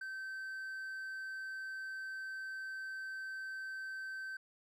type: tone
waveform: triangle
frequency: 1547 Hz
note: G6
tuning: 23 cents flat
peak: -39 dBFS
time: 0.01-4.37 s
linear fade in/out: 5 ms
effects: none